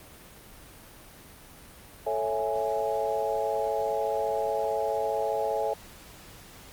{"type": "chord", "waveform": "sine", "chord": "A major seventh", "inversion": "none", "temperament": "equal", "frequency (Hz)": [440, 554.4, 659.3, 830.6], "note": ["A4", "C#5", "E5", "G#5"], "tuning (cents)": [0, 0, 0, 0], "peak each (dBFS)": -31, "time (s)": [2.06, 5.74], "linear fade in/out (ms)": 10, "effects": ["pink hiss -49 dBFS RMS until 6.72 s", "Opus 32 kbps"]}